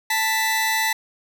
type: tone pair together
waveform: sawtooth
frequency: 882 / 1980 Hz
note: A5 / B6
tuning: +4 / +4 cents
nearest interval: octave + major second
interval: 1400 cents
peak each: -19 / -18 dBFS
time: 0.1-0.93 s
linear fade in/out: 5 ms
effects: none